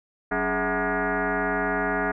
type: tone with frequency modulation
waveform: sine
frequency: 510 Hz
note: C5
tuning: 44 cents flat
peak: -22 dBFS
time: 0.31-2.12 s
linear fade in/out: 10 ms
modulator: 232 Hz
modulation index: 5.6
effects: none